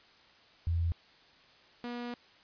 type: tone pair in turn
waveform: sine / sawtooth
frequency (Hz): 84.2 / 241.2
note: E2 / B3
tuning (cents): +37 / -41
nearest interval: octave + tritone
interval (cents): 1822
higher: second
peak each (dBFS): -27 / -33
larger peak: first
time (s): 0.67-0.92 / 1.84-2.14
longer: second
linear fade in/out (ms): 0
effects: white hiss -60 dBFS RMS until 2.43 s + resampled to 11025 Hz